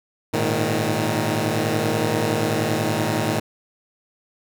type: chord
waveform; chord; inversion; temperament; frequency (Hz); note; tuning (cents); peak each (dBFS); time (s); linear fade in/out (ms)
10% pulse; Ab suspended second; none; equal with one note detuned; 106.07 / 116.54 / 155.56; Ab2 / Bb2 / Eb3; +37 / 0 / 0; -16; 0.33-3.4; 10
effects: none